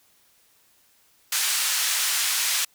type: band-pass noise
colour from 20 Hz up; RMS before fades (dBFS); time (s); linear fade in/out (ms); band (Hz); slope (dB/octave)
white; -24; 1.32-2.65; 5; 1400 to 9800; 12
effects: white hiss -61 dBFS RMS until 2.74 s